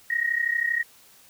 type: tone pair together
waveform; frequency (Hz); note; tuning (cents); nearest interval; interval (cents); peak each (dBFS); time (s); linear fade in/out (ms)
sine; 1864.7 / 1897.3; A#6 / A#6; 0 / +30; unison; 30; -25; 0.1-0.83; 5
effects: white hiss -54 dBFS RMS until 1.29 s